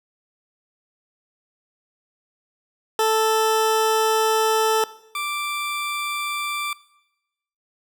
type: tone pair in turn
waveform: 20% pulse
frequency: 440 / 1174.7 Hz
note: A4 / D6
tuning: 0 / 0 cents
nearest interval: octave + perfect fourth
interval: 1700 cents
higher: second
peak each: -12 / -20 dBFS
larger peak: first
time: 2.99-4.84 / 5.15-6.73 s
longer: first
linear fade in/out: 2 ms
effects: noise-tail reverb RT60 0.9 s tail -19 dB re dry

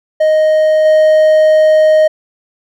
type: tone with level steps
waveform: triangle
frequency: 622.3 Hz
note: D#5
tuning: in tune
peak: -5 / -3 dBFS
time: 0.2-2.08 s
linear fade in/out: 10 ms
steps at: 0.85 s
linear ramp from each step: 5 ms
effects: none

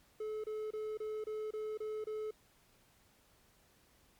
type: tone bursts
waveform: triangle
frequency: 430.8 Hz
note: A4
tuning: 37 cents flat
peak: -35 dBFS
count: 8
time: 0.2-2.309 s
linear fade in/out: 5 ms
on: 240 ms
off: 27 ms
effects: pink hiss -68 dBFS RMS until 4.19 s + MP3 96 kbps

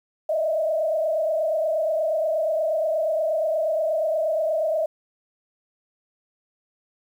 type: tone with frequency modulation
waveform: sine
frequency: 632 Hz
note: D#5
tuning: 27 cents sharp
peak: -20 dBFS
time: 0.29-4.86 s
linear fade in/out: 5 ms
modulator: 28.4 Hz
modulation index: 1.2
effects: 9-bit

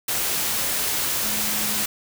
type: tone in noise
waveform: sine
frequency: 210 Hz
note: G#3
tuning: 19 cents sharp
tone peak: -35 dBFS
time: 1.23-1.84 s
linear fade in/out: 5 ms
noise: white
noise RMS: -24 dBFS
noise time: 0.08-1.86 s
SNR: -14 dB
effects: none

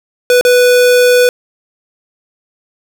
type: tone with dropouts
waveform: square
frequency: 493.9 Hz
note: B4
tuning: in tune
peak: -6 dBFS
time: 0.3-1.29 s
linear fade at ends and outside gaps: 1 ms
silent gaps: 0.411-0.45 s
effects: none

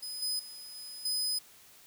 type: tone with level steps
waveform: sawtooth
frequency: 5020 Hz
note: D#8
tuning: 15 cents sharp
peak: -35 / -28 / -42 / -40 / -27 dBFS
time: 0.02-1.39 s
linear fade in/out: 10 ms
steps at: 0.22 / 0.39 / 0.75 / 1.05 s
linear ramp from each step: 5 ms
effects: white hiss -57 dBFS RMS until 1.86 s

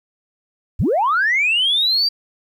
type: linear sweep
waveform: sine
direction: up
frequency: 41.2 to 4744 Hz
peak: -13 dBFS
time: 0.79-2.09 s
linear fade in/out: 10 ms
effects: tanh soft clip ceiling -10 dBFS + 9-bit

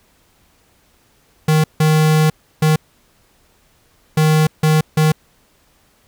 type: tone bursts at uneven times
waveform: square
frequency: 155.56 Hz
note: D#3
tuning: in tune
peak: -11 dBFS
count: 6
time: 1.48-1.64 / 1.8-2.3 / 2.62-2.76 / 4.17-4.47 / 4.63-4.81 / 4.97-5.12 s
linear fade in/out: 5 ms
effects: pink hiss -56 dBFS RMS until 6.07 s

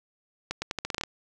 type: accelerating click train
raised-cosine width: 0.2 ms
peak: -13 dBFS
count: 10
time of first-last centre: 0.51-1.036 s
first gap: 110 ms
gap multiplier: 0.83
effects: none

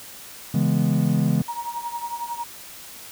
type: chord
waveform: triangle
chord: C# minor seventh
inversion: none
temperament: equal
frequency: 138.59 / 164.81 / 207.7 / 246.9 Hz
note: C#3 / E3 / G#3 / B3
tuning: 0 / 0 / 0 / 0 cents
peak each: -21 / -20 / -21 / -25 dBFS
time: 0.54-1.42 s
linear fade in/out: 5 ms
type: tone with tremolo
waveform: sine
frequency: 944 Hz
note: A#5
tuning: 22 cents sharp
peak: -24 dBFS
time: 1.48-2.44 s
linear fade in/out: 5 ms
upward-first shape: triangle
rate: 11 Hz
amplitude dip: 85%
effects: white hiss -41 dBFS RMS until 3.11 s

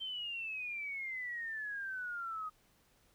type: exponential sweep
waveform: sine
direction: down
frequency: 3136 to 1244.5 Hz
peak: -38 dBFS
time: 0-2.5 s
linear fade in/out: 20 ms
effects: pink hiss -70 dBFS RMS until 3.14 s

